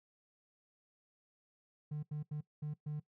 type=tone bursts at uneven times; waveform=triangle; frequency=150 Hz; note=D3; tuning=37 cents sharp; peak=-34 dBFS; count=5; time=1.91-2.03 / 2.11-2.23 / 2.31-2.41 / 2.62-2.74 / 2.86-3 s; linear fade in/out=10 ms; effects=noise-tail reverb RT60 0.1 s tail -20 dB re dry + tanh soft clip ceiling -32 dBFS